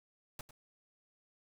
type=noise with echo; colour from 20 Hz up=pink; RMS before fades=-44 dBFS; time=0.39-0.41 s; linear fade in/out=2 ms; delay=99 ms; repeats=1; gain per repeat=-13 dB; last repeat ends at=0.509 s; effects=none